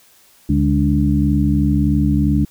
harmonic tone with a mistuned harmonic, 72.5 Hz, D2, 22 cents flat, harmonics 1 / 2 / 3 / 4, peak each -18 / -18 / -18 / -18 dBFS, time 0.49-2.45 s, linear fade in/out 5 ms, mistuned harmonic 3, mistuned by -78 cents, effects white hiss -51 dBFS RMS until 2.5 s

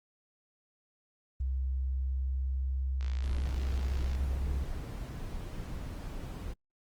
sine tone with pitch glide, 65.41 to 66.51 Hz, C2 to C2, 0 to +29 cents, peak -29 dBFS, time 1.4-4.64 s, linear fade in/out 5 ms, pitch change +29 cents, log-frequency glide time 1.78-4.25 s
click train, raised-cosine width 0.2 ms, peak -30 dBFS, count 65, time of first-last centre 3.01-4.151 s, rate 56.1 Hz
brown noise, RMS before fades -39 dBFS, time 3.22-6.54 s, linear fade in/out 20 ms
effects Opus 24 kbps

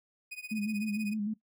40% pulse tone with tremolo, 2489 Hz, D#7, in tune, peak -36 dBFS, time 0.31-1.14 s, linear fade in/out 10 ms, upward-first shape triangle, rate 16 Hz, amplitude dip 100%
sine tone with vibrato, 211.2 Hz, G#3, 29 cents sharp, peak -30 dBFS, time 0.51-1.34 s, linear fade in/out 10 ms, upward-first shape square, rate 6.6 Hz, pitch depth 50 cents each way
effects noise-tail reverb RT60 0.1 s tail -17 dB re dry

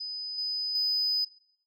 sine tone with level steps, 5000 Hz, D#8, 8 cents sharp, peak -33 / -28 / -23 dBFS, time 0-1.25 s, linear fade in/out 10 ms, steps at 0.38 / 0.75 s, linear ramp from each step 2 ms, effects noise-tail reverb RT60 0.6 s tail -18 dB re dry + tanh soft clip ceiling -21 dBFS

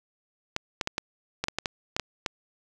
clicks, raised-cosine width 0.2 ms, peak -10 dBFS, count 11, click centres 0.564 / 0.812 / 0.874 / 0.981 / 1.44 / 1.484 / 1.586 / 1.658 / 1.965 / 1.997 / 2.262 s, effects none

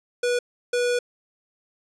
square tone pair in turn, 487.6 / 487.6 Hz, B4 / B4, -22 / -22 cents, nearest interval unison, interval 0 cents, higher neither, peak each -21 dBFS, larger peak neither, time 0.23-0.39 / 0.73-0.99 s, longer second, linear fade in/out 5 ms, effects resampled to 22050 Hz + 10-bit

